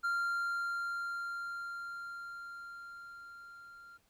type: tone with level ramp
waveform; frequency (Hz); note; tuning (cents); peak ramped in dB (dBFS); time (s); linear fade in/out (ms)
triangle; 1389; F6; -10; -28 to -50; 0.03-3.98; 20
effects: pink hiss -72 dBFS RMS until 4.09 s